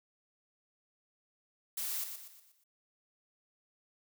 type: noise with echo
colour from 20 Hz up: blue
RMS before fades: -37 dBFS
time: 1.77-2.04 s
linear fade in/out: 5 ms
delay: 120 ms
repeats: 5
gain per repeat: -7 dB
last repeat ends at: 2.64 s
effects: none